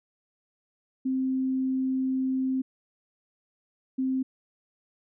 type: tone bursts at uneven times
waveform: sine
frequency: 261.8 Hz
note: C4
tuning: 1 cent sharp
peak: -24 dBFS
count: 2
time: 1.05-2.62 / 3.98-4.23 s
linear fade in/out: 10 ms
effects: none